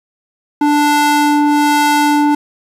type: ring-modulated tone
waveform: square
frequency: 293.7 Hz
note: D4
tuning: in tune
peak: -7 dBFS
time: 0.61-2.35 s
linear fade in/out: 5 ms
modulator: 588 Hz
effects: resampled to 32000 Hz + 7-bit